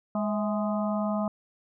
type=harmonic tone with a mistuned harmonic; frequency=207.7 Hz; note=G#3; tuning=in tune; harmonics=1 / 3 / 4 / 5 / 6; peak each=-27 / -31 / -37 / -38 / -38 dBFS; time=0.15-1.28 s; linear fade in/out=2 ms; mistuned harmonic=3; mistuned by=+61 cents; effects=none